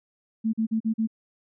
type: tone bursts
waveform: sine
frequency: 222.2 Hz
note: A3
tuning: 17 cents sharp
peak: -21 dBFS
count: 5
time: 0.44-1.074 s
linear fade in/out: 20 ms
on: 94 ms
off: 41 ms
effects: none